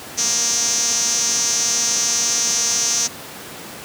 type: tone with band-pass filter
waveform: sawtooth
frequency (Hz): 234.1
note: A#3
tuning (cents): +8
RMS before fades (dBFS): -19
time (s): 0.17-3.08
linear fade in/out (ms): 20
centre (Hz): 6100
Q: 8.2
effects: pink hiss -34 dBFS RMS until 3.84 s + high-pass 150 Hz 12 dB/octave